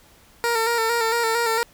15% pulse tone with vibrato, 460 Hz, A#4, 23 cents flat, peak -13 dBFS, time 0.44-1.63 s, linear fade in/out 0 ms, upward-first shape square, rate 4.4 Hz, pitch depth 38 cents each way, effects pink hiss -53 dBFS RMS until 1.73 s

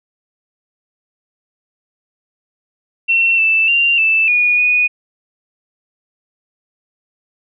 sine tone with pitch steps, 2711 / 2647 / 2775 / 2641 / 2451 / 2475 Hz, E7 / E7 / F7 / E7 / D#7 / D#7, +48 / +7 / -12 / +3 / -27 / -10 cents, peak -10 dBFS, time 3.08-4.88 s, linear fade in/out 20 ms, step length 300 ms, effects none

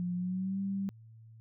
sine tone with pitch glide, 177.5 to 195.81 Hz, F3 to G3, +28 to -2 cents, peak -31 dBFS, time 0-0.89 s, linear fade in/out 0 ms, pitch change +170 cents, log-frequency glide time 0.15-0.6 s, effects added 112 Hz sine -51 dBFS peak until 1.4 s

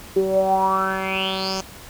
10% pulse tone with low-pass filter sweep, 190.6 Hz, G3, 48 cents flat, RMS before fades -21 dBFS, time 0.16-1.61 s, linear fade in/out 5 ms, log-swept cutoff 380 to 6100 Hz, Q 8.8, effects pink hiss -41 dBFS RMS until 1.89 s

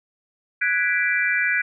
sine chord, G# half-diminished seventh, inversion third, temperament equal, 1480 / 1661.2 / 1975.5 / 2349 Hz, F#6 / G#6 / B6 / D7, 0 / 0 / 0 / 0 cents, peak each -24 dBFS, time 0.61-1.62 s, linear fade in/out 10 ms, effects none

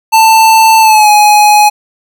square tone with pitch glide, 888 to 838.2 Hz, A5 to G#5, +16 to +16 cents, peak -3 dBFS, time 0.12-1.7 s, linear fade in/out 20 ms, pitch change -100 cents, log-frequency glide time 0.8-1.09 s, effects none

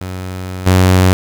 sawtooth tone with level steps, 92.5 Hz, F#2, in tune, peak -18 / -3 dBFS, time 0.01-1.13 s, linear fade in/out 0 ms, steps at 0.66 s, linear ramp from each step 10 ms, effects 7-bit

